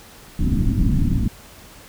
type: low-pass noise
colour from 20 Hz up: pink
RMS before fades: -18 dBFS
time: 0.39-1.28 s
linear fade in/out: 5 ms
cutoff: 290 Hz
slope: 48 dB/octave
effects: pink hiss -44 dBFS RMS until 1.88 s